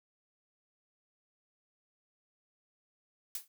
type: noise with exponential decay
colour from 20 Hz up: blue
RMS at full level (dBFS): -34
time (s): 3.35-3.48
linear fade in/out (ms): 2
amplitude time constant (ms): 28
effects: none